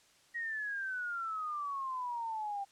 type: exponential sweep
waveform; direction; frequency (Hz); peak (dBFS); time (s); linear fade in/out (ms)
sine; down; 1900 to 785; -35; 0.34-2.65; 20
effects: white hiss -65 dBFS RMS until 2.71 s + low-pass 8000 Hz 12 dB/octave